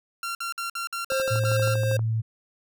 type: tone bursts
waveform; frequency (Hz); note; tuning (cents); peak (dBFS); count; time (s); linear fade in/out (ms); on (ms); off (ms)
sawtooth; 1373; F6; -30; -25; 9; 0.23-1.742; 2; 120; 54
type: tone with tremolo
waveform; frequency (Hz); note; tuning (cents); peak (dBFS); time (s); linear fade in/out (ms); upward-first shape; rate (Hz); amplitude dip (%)
square; 530; C5; +22; -24; 1.1-1.97; 5; sine; 2.5; 40
type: click train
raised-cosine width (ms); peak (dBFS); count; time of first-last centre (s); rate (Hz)
1; -23; 12; 1.12-1.993; 12.6
type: tone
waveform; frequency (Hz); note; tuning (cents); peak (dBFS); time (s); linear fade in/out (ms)
sine; 111.8; A2; +28; -22; 1.3-2.22; 20
effects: none